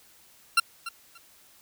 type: tone with echo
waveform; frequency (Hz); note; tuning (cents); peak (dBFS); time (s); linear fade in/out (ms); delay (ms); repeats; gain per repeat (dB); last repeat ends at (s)
20% pulse; 1370; F6; -34; -12; 0.57-0.6; 5; 290; 2; -15; 1.18
effects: white hiss -57 dBFS RMS until 1.61 s